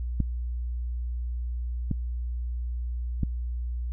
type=clicks; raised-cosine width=5 ms; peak=-13 dBFS; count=3; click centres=0.203 / 1.913 / 3.233 s; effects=added 60 Hz sine -28 dBFS peak until 3.92 s